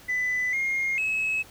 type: tone with pitch steps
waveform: sine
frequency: 1998 / 2133 / 2577 Hz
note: B6 / C7 / E7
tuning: +20 / +33 / -40 cents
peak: -22 dBFS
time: 0.08-1.43 s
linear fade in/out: 20 ms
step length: 450 ms
effects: tanh soft clip ceiling -21 dBFS + pink hiss -50 dBFS RMS until 1.5 s